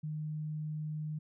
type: tone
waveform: sine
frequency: 153.3 Hz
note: D#3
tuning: 25 cents flat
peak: -35 dBFS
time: 0.03-1.19 s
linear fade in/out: 10 ms
effects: none